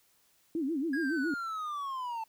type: tone with vibrato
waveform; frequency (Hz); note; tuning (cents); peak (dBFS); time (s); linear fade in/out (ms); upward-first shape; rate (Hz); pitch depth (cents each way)
sine; 298.5; D4; +28; -29; 0.55-1.34; 2; sine; 7.2; 230
type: linear sweep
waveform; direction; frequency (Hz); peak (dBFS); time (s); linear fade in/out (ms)
triangle; down; 1661.2 to 879; -32; 0.93-2.24; 5
effects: white hiss -68 dBFS RMS until 2.28 s